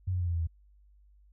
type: tone with pitch steps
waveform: sine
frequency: 92.5 / 90.18 / 87.92 / 85.71 / 83.56 / 81.46 Hz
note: F#2 / F#2 / F2 / F2 / E2 / E2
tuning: 0 / -44 / +12 / -32 / +24 / -20 cents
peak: -27 dBFS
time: 0.07-0.472 s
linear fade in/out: 10 ms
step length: 67 ms
effects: added 50 Hz sine -57 dBFS peak until 1.32 s